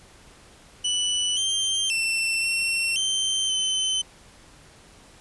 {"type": "tone with pitch steps", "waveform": "sawtooth", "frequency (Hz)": [2969, 3152, 2687, 2713, 3118, 3061], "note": ["F#7", "G7", "E7", "E7", "G7", "G7"], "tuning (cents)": [5, 9, 33, 49, -10, -42], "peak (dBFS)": -19, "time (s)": [0.84, 4.02], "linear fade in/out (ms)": 10, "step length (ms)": 530, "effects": ["pink hiss -51 dBFS RMS until 5.2 s", "resampled to 24000 Hz"]}